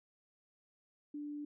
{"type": "tone", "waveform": "sine", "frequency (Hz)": 293.7, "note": "D4", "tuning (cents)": 0, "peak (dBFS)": -40, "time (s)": [1.14, 1.45], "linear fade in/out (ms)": 5, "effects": []}